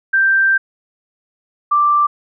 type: tone pair in turn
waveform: sine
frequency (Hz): 1570 / 1176.2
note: G6 / D6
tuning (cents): +2 / +2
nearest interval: perfect fourth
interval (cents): 500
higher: first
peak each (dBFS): -10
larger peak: neither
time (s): 0.13-0.58 / 1.71-2.07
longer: first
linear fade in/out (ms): 10
effects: none